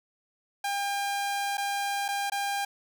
sawtooth tone with dropouts, 802 Hz, G5, 39 cents sharp, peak -24 dBFS, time 0.64-2.65 s, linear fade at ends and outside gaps 5 ms, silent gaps 1.572-1.579 / 2.082-2.086 / 2.299-2.319 s, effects none

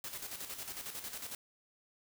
white noise with tremolo, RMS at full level -42 dBFS, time 0.04-1.35 s, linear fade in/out 2 ms, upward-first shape square, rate 11 Hz, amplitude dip 55%, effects none

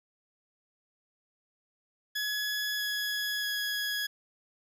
20% pulse tone with pitch steps, 1690 / 1680.3 / 1670.6 Hz, G#6 / G#6 / G#6, +30 / +20 / +10 cents, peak -25 dBFS, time 2.15-4.07 s, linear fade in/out 10 ms, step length 640 ms, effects none

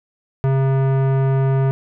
sine tone with tanh clipping, 134.5 Hz, C3, 48 cents sharp, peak -16 dBFS, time 0.44-1.71 s, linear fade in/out 0 ms, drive 18 dB, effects none

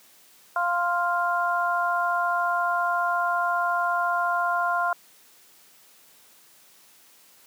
harmonic tone, 349.2 Hz, F4, in tune, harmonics 2 / 3 / 4, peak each -26 / -26 / -26 dBFS, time 0.56-4.93 s, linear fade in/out 2 ms, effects white hiss -55 dBFS RMS until 7.46 s + high-pass 150 Hz 12 dB/octave

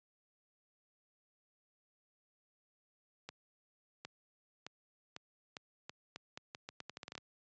accelerating click train, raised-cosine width 0.2 ms, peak -27 dBFS, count 18, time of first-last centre 3.29-7.179 s, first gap 760 ms, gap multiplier 0.81, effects high-pass 100 Hz 12 dB/octave + resampled to 16000 Hz

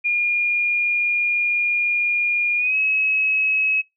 sine tone with pitch glide, 2422 to 2565 Hz, D#7 to E7, -47 to -48 cents, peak -17 dBFS, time 0.04-3.82 s, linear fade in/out 20 ms, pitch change +99 cents, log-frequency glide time 2.57-2.76 s, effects noise-tail reverb RT60 0.2 s tail -25 dB re dry

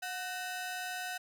sawtooth ring-modulated tone, 1118 Hz, C#6, 14 cents sharp, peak -30 dBFS, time 0.02-1.18 s, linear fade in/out 10 ms, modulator 390 Hz, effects none

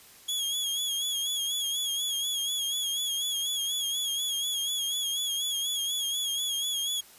sawtooth tone with vibrato, 3322 Hz, G#7, in tune, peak -25 dBFS, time 0.28-7.01 s, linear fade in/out 10 ms, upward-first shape sine, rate 4.1 Hz, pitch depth 57 cents each way, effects white hiss -53 dBFS RMS until 7.18 s + resampled to 32000 Hz

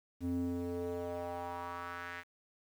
square tone with band-pass filter sweep, 87.31 Hz, F2, in tune, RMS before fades -39 dBFS, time 0.2-2.24 s, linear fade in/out 50 ms, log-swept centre 220 to 1900 Hz, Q 2.8, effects 10-bit

